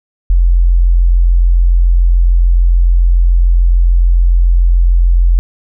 sine tone, 43.46 Hz, F1, 8 cents flat, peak -5 dBFS, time 0.3-5.39 s, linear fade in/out 0 ms, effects none

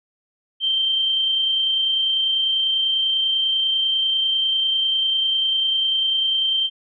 sine tone with amplitude modulation, 3136 Hz, G7, in tune, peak -16 dBFS, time 0.6-6.7 s, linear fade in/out 50 ms, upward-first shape sine, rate 30.1 Hz, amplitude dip 25%, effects none

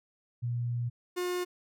sine / 45% pulse tone pair in turn, 120 / 358.6 Hz, B2 / F4, -49 / +46 cents, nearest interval octave + perfect fifth, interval 1895 cents, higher second, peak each -29 / -30 dBFS, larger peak first, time 0.42-0.9 / 1.16-1.45 s, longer first, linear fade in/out 20 ms, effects none

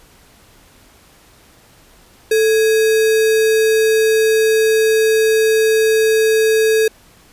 sine tone with sample-and-hold, 440 Hz, A4, in tune, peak -10 dBFS, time 2.31-6.88 s, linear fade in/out 5 ms, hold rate 2100 Hz, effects pink hiss -48 dBFS RMS until 7.32 s + resampled to 32000 Hz

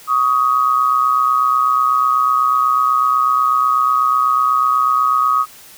sine tone pair together, 1125.9 / 1254 Hz, C#6 / D#6, +27 / +13 cents, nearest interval major second, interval 186 cents, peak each -17 / -13 dBFS, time 0.07-5.46 s, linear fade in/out 50 ms, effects white hiss -41 dBFS RMS until 5.77 s

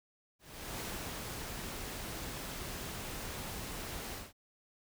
pink noise with ADSR envelope, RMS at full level -40 dBFS, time 0.39-4.33 s, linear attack 420 ms, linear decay 310 ms, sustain -2 dB, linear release 190 ms, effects none

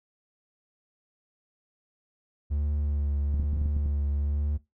triangle tone with vibrato, 72.6 Hz, D2, 19 cents flat, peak -23 dBFS, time 2.5-4.58 s, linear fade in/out 20 ms, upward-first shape triangle, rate 1.1 Hz, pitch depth 31 cents each way
clicks, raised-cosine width 5 ms, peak -24 dBFS, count 9, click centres 3.342 / 3.398 / 3.433 / 3.532 / 3.57 / 3.616 / 3.659 / 3.766 / 3.86 s
effects noise-tail reverb RT60 0.2 s tail -19 dB re dry

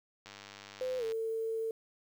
click train, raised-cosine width 0.2 ms, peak -30 dBFS, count 87, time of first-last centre 0.26-1.12 s, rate 100 Hz
sine tone with pitch glide, 512 to 448.3 Hz, C5 to A4, -38 to +32 cents, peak -32 dBFS, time 0.81-1.71 s, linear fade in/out 2 ms, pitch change -230 cents, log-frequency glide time 0.98-1.04 s
effects 10-bit

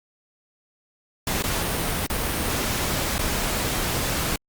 pink noise with dropouts, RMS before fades -25 dBFS, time 1.27-4.36 s, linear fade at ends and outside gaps 2 ms, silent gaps 1.425-1.438 / 2.066-2.099 / 3.182-3.191 s, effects Opus 48 kbps

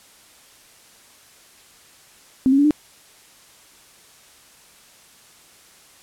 sine tone with pitch steps, 261.6 / 274 / 286.9 / 300.5 Hz, C4 / C#4 / D4 / D4, 0 / -20 / -40 / +40 cents, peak -12 dBFS, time 2.46-2.708 s, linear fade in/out 0 ms, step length 62 ms, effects white hiss -50 dBFS RMS until 6.02 s + low-pass 11000 Hz 12 dB/octave

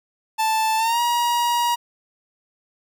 45% pulse tone with pitch glide, 880 to 954.1 Hz, A5 to A#5, 0 to +40 cents, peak -18 dBFS, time 0.38-1.76 s, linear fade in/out 20 ms, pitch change +140 cents, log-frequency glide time 0.77-1 s, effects none

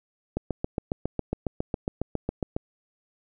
click train, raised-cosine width 2 ms, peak -13 dBFS, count 17, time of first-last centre 0.37-2.565 s, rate 7.29 Hz, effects none

